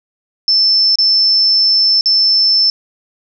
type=tone with dropouts; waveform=sine; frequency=5300 Hz; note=E8; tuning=9 cents sharp; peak=-8 dBFS; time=0.48-2.7 s; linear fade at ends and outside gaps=1 ms; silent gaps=0.956-0.986 / 2.01-2.058 s; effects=none